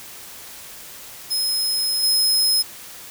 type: tone with level steps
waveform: sawtooth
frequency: 5130 Hz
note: E8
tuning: 48 cents flat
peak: -17 / -13 dBFS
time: 1.3-2.63 s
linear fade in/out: 20 ms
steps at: 2.03 s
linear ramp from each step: 5 ms
effects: white hiss -39 dBFS RMS until 3.1 s